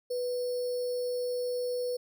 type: tone with sample-and-hold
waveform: sine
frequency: 493.9 Hz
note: B4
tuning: in tune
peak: -29 dBFS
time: 0.1-1.97 s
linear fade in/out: 10 ms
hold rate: 4900 Hz
effects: none